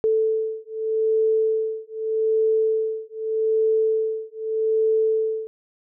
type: beating tone pair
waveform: sine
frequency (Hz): 440 / 440.82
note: A4 / A4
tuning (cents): 0 / +3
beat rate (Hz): 0.82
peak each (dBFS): -22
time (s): 0.04-5.47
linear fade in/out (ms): 0
effects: none